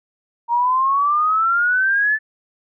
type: exponential sweep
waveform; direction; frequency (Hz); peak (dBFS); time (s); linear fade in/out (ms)
sine; up; 932.3 to 1760; -14; 0.48-2.19; 50
effects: none